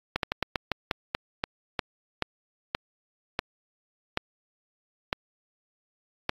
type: slowing click train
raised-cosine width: 0.3 ms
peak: -9 dBFS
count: 16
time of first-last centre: 0.16-6.294 s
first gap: 72 ms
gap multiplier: 1.22
effects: AAC 32 kbps